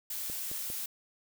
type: noise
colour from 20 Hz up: blue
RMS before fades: -37 dBFS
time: 0.1-0.86 s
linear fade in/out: 5 ms
type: clicks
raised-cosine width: 2 ms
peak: -32 dBFS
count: 3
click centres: 0.299 / 0.515 / 0.701 s
effects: none